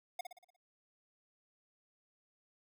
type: tone with echo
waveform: square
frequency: 720 Hz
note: F#5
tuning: 47 cents flat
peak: -37 dBFS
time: 0.19-0.21 s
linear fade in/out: 5 ms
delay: 59 ms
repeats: 6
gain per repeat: -6 dB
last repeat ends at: 0.564 s
effects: none